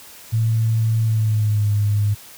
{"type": "tone with pitch glide", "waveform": "sine", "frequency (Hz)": [112.3, 103.58], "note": ["A2", "G#2"], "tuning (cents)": [36, -4], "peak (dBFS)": -15, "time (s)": [0.32, 2.15], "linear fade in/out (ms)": 20, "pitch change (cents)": -140, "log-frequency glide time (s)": [0.99, 1.69], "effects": ["white hiss -42 dBFS RMS until 2.37 s"]}